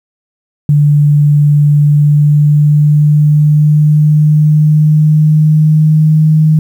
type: tone with pitch glide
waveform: sine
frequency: 146.83 to 155.56 Hz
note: D3 to D#3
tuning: 0 to 0 cents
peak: -4 dBFS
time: 0.69-6.59 s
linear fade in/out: 2 ms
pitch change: +100 cents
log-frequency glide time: 1.76-6.24 s
effects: 7-bit